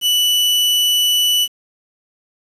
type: tone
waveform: 40% pulse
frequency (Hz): 2967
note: F#7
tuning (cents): +4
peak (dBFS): -12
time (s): 0.01-1.48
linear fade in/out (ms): 50
effects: resampled to 32000 Hz + 7-bit